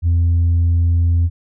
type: tone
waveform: sine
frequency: 85 Hz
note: F2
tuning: 46 cents flat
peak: -9 dBFS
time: 0.02-1.3 s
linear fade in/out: 50 ms
effects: tanh soft clip ceiling -10 dBFS